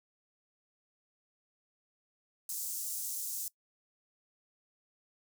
pink high-pass noise, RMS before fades -38 dBFS, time 2.49-3.48 s, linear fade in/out 2 ms, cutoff 6600 Hz, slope 24 dB/octave, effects noise-tail reverb RT60 0.1 s tail -22 dB re dry

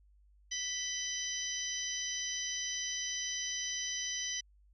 harmonic tone with a mistuned harmonic, 987.8 Hz, B5, in tune, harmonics 2 / 3 / 4 / 5 / 6, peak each -43 / -40 / -46 / -45 / -38 dBFS, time 0.51-4.41 s, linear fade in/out 10 ms, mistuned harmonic 3, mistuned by +60 cents, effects added 50 Hz sine -61 dBFS peak until 4.73 s

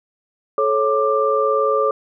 sine tone cluster, 432.8 / 550 / 1184 Hz, A4 / C#5 / D6, -29 / -14 / +14 cents, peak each -19 dBFS, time 0.58-1.91 s, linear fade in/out 2 ms, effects none

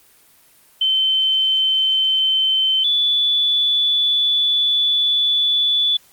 sine tone pair in turn, 3081 / 3458 Hz, G7 / A7, -31 / -31 cents, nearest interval major second, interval 200 cents, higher second, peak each -14 dBFS, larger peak neither, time 0.81-2.84 / 2.84-5.97 s, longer second, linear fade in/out 5 ms, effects white hiss -52 dBFS RMS until 6.12 s + Opus 24 kbps

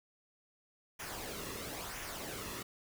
pink noise with flanger, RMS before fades -43 dBFS, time 0.99-2.63 s, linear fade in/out 10 ms, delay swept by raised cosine 0.23 to 1.33 ms, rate 0.99 Hz, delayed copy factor -0.55, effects none

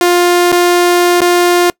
sawtooth tone with dropouts, 352.2 Hz, F4, 15 cents sharp, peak -3 dBFS, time 0.01-1.7 s, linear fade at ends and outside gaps 1 ms, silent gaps 0.519-0.525 / 1.206-1.216 s, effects noise-tail reverb RT60 0.1 s tail -24 dB re dry

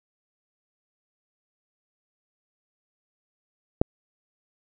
click, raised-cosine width 2 ms, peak -4 dBFS, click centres 3.815 s, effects none

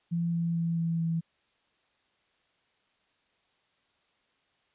sine tone with pitch steps, 169.6 / 168.43 / 167.27 / 166.11 / 164.96 Hz, E3 / E3 / E3 / E3 / E3, +50 / +38 / +26 / +14 / +2 cents, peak -26 dBFS, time 0.11-1.21 s, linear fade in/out 20 ms, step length 220 ms, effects white hiss -71 dBFS RMS until 4.74 s + resampled to 8000 Hz

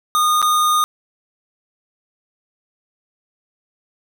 square tone with dropouts, 1227 Hz, D#6, 25 cents flat, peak -14 dBFS, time 0.15-0.84 s, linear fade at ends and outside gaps 0 ms, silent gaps 0.417-0.426 s, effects none

